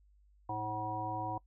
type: harmonic tone with a mistuned harmonic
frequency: 106.9 Hz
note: A2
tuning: 49 cents flat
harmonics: 1 / 3 / 5 / 7 / 9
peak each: -43 / -44 / -47 / -39 / -38 dBFS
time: 0.49-1.38 s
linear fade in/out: 5 ms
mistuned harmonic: 1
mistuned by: +62 cents
effects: noise-tail reverb RT60 0.1 s tail -23 dB re dry + added 50 Hz sine -62 dBFS peak until 1.46 s